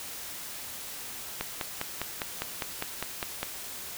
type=click train; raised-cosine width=0.3 ms; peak=-14 dBFS; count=11; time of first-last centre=1.41-3.43 s; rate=4.95 Hz; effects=white hiss -40 dBFS RMS until 3.97 s